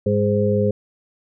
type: harmonic tone with a mistuned harmonic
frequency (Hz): 103.83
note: G#2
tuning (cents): 0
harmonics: 1 / 2 / 4 / 5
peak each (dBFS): -21 / -21 / -21 / -21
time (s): 0.06-0.71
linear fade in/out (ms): 5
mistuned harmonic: 2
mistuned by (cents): -28
effects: none